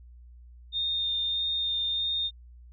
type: tone with vibrato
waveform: sine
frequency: 3648 Hz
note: A#7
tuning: 38 cents flat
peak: -26 dBFS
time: 0.72-2.31 s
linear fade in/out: 50 ms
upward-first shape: sine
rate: 1.6 Hz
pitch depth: 10 cents each way
effects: added 60 Hz sine -47 dBFS peak until 2.72 s